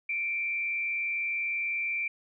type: tone with frequency modulation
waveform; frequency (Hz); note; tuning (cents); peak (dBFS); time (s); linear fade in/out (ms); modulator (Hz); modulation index
sine; 2349; D7; 0; -28; 0.09-2.08; 5; 124; 0.46
effects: none